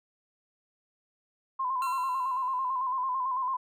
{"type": "tone with vibrato", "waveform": "sine", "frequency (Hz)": 1033, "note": "C6", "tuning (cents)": -22, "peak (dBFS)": -27, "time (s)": [1.59, 3.57], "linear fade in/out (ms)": 10, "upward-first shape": "square", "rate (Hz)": 9, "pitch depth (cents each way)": 51}
{"type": "tone with exponential decay", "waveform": "25% pulse", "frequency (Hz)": 1361, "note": "F6", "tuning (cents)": -45, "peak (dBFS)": -32, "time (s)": [1.82, 2.93], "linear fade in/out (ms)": 1, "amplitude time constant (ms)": 240}
{"effects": []}